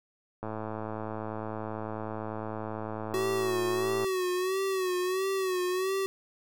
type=click train; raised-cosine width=1 ms; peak=-22 dBFS; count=395; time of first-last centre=0.43-4.045 s; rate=109 Hz
type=tone with vibrato; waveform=square; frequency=374 Hz; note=F#4; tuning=19 cents sharp; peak=-28 dBFS; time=3.14-6.06 s; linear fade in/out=0 ms; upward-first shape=sine; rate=1.5 Hz; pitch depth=64 cents each way
effects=none

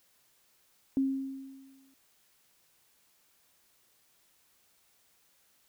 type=tone with exponential decay; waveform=sine; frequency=269 Hz; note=C4; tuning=48 cents sharp; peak=-23 dBFS; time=0.97-1.94 s; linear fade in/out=1 ms; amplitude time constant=210 ms; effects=white hiss -68 dBFS RMS until 5.68 s

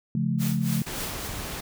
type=chord; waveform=sine; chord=Db augmented; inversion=none; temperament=just; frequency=138.59 / 173.24 / 216.5 Hz; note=Db3 / F3 / A3; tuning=0 / -14 / -28 cents; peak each=-27 dBFS; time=0.15-0.82 s; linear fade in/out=2 ms
type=noise with tremolo; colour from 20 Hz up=white; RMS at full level=-34 dBFS; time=0.38-1.3 s; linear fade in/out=50 ms; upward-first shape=sine; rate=3.5 Hz; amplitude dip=85%
type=noise; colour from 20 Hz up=pink; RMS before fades=-34 dBFS; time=0.86-1.61 s; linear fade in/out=10 ms
effects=none

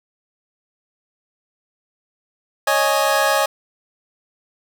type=chord; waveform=25% pulse; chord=C# suspended second; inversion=none; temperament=equal; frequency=554.4 / 622.3 / 830.6 Hz; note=C#5 / D#5 / G#5; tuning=0 / 0 / 0 cents; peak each=-16 dBFS; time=2.67-3.46 s; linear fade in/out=5 ms; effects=none

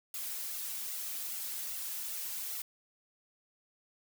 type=noise with flanger; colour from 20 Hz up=blue; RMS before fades=-39 dBFS; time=0.14-2.62 s; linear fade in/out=2 ms; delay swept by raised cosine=1.4 to 4.8 ms; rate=2.5 Hz; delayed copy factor=+1; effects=none

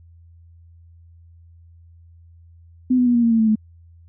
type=tone with pitch steps; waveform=sine; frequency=253.8 / 248 / 242.3 / 236.8 / 231.4 / 226.1 / 220.9 / 215.9 Hz; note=B3 / B3 / B3 / A#3 / A#3 / A3 / A3 / A3; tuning=+47 / +7 / -33 / +27 / -13 / +47 / +7 / -33 cents; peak=-13 dBFS; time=2.9-3.556 s; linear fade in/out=10 ms; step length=82 ms; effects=added 84 Hz sine -45 dBFS peak until 4.08 s

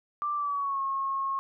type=tone with pitch glide; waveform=sine; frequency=1178 to 1086.5 Hz; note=D6 to C#6; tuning=+5 to -35 cents; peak=-27 dBFS; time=0.22-1.39 s; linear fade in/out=0 ms; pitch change=-140 cents; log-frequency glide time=0.35-0.81 s; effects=none

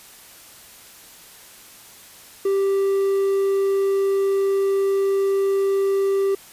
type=tone; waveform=triangle; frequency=392 Hz; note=G4; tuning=in tune; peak=-15 dBFS; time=2.45-6.35 s; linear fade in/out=5 ms; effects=white hiss -45 dBFS RMS until 6.52 s + resampled to 32000 Hz

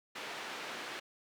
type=band-pass noise; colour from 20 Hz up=white; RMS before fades=-43 dBFS; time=0.15-1 s; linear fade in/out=10 ms; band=260 to 2700 Hz; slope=12 dB/octave; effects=none

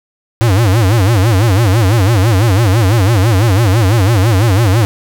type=tone with vibrato; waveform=square; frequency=104.8 Hz; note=G#2; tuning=16 cents sharp; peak=-8 dBFS; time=0.41-4.85 s; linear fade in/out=0 ms; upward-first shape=sine; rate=6 Hz; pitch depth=240 cents each way; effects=none

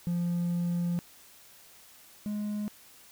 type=tone pair in turn; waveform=triangle; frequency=173.6 / 208.8 Hz; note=F3 / G#3; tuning=-10 / +10 cents; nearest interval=minor third; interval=320 cents; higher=second; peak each=-24 / -28 dBFS; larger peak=first; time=0.07-0.99 / 2.26-2.68 s; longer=first; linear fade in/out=0 ms; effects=tanh soft clip ceiling -21 dBFS + white hiss -55 dBFS RMS until 3.11 s

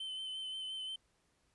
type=tone with vibrato; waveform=triangle; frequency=3066 Hz; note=G7; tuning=39 cents flat; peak=-38 dBFS; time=0-0.96 s; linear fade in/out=5 ms; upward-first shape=sine; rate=5.7 Hz; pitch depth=20 cents each way; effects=pink hiss -75 dBFS RMS until 1.54 s + resampled to 24000 Hz

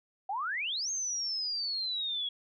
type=exponential two-way sweep; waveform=sine; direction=up then down; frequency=740 to 6480 to 3317 Hz; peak=-31 dBFS; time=0.29-2.29 s; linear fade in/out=5 ms; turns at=0.9 s; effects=none

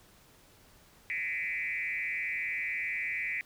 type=tone with frequency modulation; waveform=sine; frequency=2166 Hz; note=C#7; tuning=41 cents flat; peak=-31 dBFS; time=1.1-3.41 s; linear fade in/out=0 ms; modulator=157 Hz; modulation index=1.8; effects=pink hiss -60 dBFS RMS until 3.45 s

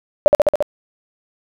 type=tone with echo; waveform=sine; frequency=590 Hz; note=D5; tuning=8 cents sharp; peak=-3 dBFS; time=0.26-0.28 s; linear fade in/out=0 ms; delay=69 ms; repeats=5; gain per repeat=-2 dB; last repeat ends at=0.625 s; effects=none

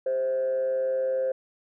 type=tone with frequency modulation; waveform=sine; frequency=523.3 Hz; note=C5; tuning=in tune; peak=-22 dBFS; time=0.06-1.32 s; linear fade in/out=5 ms; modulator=125 Hz; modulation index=0.32; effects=tanh soft clip ceiling -20 dBFS

